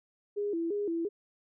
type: tone with vibrato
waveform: sine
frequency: 370 Hz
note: F#4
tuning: in tune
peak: -29 dBFS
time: 0.36-1.09 s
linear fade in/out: 20 ms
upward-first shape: square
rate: 2.9 Hz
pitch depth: 180 cents each way
effects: none